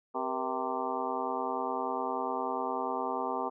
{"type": "harmonic tone with a mistuned harmonic", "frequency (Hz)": 130, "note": "C3", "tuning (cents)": -11, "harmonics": [2, 3, 4, 5, 6, 7, 8, 9], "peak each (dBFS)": [-40, -39, -39, -40, -37, -37, -39, -39], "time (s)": [0.14, 3.5], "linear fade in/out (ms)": 20, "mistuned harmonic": 4, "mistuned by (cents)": -150, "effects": []}